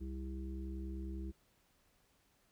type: harmonic tone with a mistuned harmonic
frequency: 65.7 Hz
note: C2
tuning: 8 cents sharp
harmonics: 1 / 3 / 5 / 6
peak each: -41 / -48 / -48 / -58 dBFS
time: 0-1.32 s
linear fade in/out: 20 ms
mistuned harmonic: 6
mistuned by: +20 cents
effects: pink hiss -73 dBFS RMS until 2.51 s

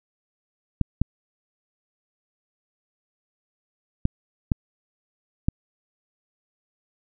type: clicks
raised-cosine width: 5 ms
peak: -7 dBFS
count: 5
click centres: 0.813 / 1.016 / 4.054 / 4.518 / 5.485 s
effects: none

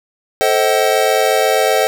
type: chord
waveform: square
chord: A diminished seventh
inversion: none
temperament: just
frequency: 440 / 528 / 633.6 / 760.3 Hz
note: A4 / C5 / Eb5 / Gb5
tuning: 0 / +16 / +31 / +47 cents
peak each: -18 dBFS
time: 0.41-1.87 s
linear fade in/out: 0 ms
effects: none

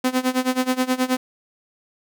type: tone with tremolo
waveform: sawtooth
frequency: 255.5 Hz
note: C4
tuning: 41 cents flat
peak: -12 dBFS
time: 0.04-1.17 s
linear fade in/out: 5 ms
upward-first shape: sine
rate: 9.4 Hz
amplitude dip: 90%
effects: none

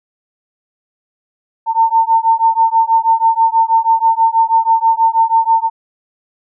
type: beating tone pair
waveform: sine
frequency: 901 / 907.2 Hz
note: A5 / A#5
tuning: +41 / -47 cents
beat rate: 6.2 Hz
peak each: -12 dBFS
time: 1.66-5.7 s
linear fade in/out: 50 ms
effects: none

